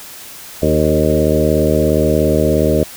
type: harmonic tone with a mistuned harmonic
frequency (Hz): 77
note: D#2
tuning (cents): -17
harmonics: 1 / 2 / 3 / 4 / 5 / 6 / 7 / 8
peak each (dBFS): -19 / -19 / -19 / -19 / -19 / -19 / -19 / -19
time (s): 0.62-2.84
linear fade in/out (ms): 5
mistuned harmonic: 6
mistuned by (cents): -17
effects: white hiss -34 dBFS RMS until 2.96 s